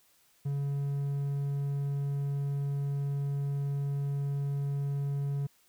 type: tone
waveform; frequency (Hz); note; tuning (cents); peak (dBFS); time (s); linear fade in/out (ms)
triangle; 140.8; C#3; +27; -27; 0.45-5.47; 10
effects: white hiss -66 dBFS RMS until 5.68 s